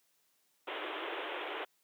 pink band-pass noise, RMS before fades -40 dBFS, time 0.67-1.65 s, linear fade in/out 10 ms, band 310 to 3500 Hz, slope 96 dB/octave, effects white hiss -74 dBFS RMS until 1.83 s + high-pass 150 Hz 12 dB/octave

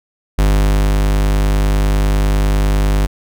45% pulse tone with ADSR envelope, 50 Hz, G1, 35 cents sharp, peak -9 dBFS, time 0.38-3.07 s, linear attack 10 ms, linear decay 560 ms, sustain -2 dB, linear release 17 ms, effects none

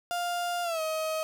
35% pulse tone with pitch glide, 701 to 631.8 Hz, F5 to D#5, +6 to +26 cents, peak -27 dBFS, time 0.11-1.23 s, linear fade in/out 0 ms, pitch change -180 cents, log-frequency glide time 0.63-0.81 s, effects none

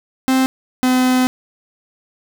45% pulse tone pair in turn, 261.6 / 254.6 Hz, C4 / C4, 0 / -47 cents, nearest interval unison, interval 47 cents, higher first, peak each -12 dBFS, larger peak neither, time 0.28-0.46 / 0.83-1.27 s, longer second, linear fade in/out 0 ms, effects none

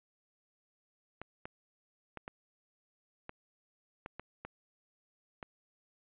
clicks, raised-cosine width 0.5 ms, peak -27 dBFS, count 9, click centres 1.216 / 1.455 / 2.173 / 2.279 / 3.294 / 4.061 / 4.196 / 4.45 / 5.428 s, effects resampled to 8000 Hz

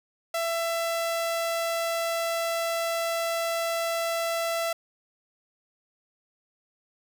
sawtooth tone, 668 Hz, E5, 23 cents sharp, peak -22 dBFS, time 0.34-4.73 s, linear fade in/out 5 ms, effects none

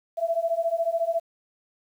sine beating tone pair, 659.3 / 673.3 Hz, E5 / E5, 0 / +36 cents, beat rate 14 Hz, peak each -26 / -25 dBFS, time 0.17-1.2 s, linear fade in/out 20 ms, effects 9-bit

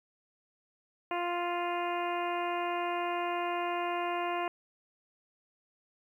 harmonic tone with a mistuned harmonic, 349.2 Hz, F4, in tune, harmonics 1 / 2 / 3 / 4 / 5 / 6 / 7 / 8, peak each -36 / -34 / -36 / -44 / -45 / -45 / -44 / -45 dBFS, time 1.11-4.48 s, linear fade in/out 2 ms, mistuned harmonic 7, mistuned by +16 cents, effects 11-bit

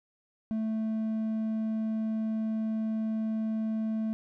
sine tone with hard clipping, 220 Hz, A3, in tune, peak -29 dBFS, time 0.51-4.13 s, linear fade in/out 0 ms, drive 3 dB, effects none

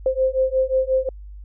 sine beating tone pair, 520 / 525.6 Hz, C5 / C5, -11 / +8 cents, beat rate 5.6 Hz, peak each -20 dBFS, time 0.06-1.09 s, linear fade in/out 2 ms, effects added 50 Hz sine -35 dBFS peak until 1.44 s

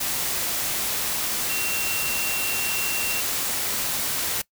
sine tone in noise, 2735 Hz, F7, 37 cents flat, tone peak -28 dBFS, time 1.49-3.21 s, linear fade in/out 10 ms, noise white, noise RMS -26 dBFS, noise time 0-4.42 s, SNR -5 dB, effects noise-tail reverb RT60 0.1 s tail -21 dB re dry

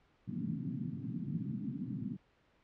white band-pass noise, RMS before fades -39 dBFS, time 0.27-2.17 s, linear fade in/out 20 ms, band 120 to 260 Hz, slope 48 dB/octave, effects pink hiss -70 dBFS RMS until 2.63 s + low-pass 3000 Hz 12 dB/octave

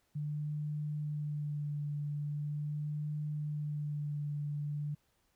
sine tone with vibrato, 148.2 Hz, D3, 16 cents sharp, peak -34 dBFS, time 0.15-4.95 s, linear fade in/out 10 ms, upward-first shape sine, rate 0.41 Hz, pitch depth 20 cents each way, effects pink hiss -75 dBFS RMS until 5.35 s

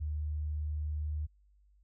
sine tone, 75.6 Hz, D#2, 49 cents flat, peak -32 dBFS, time 0-1.27 s, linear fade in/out 20 ms, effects added 50 Hz sine -62 dBFS peak until 1.83 s

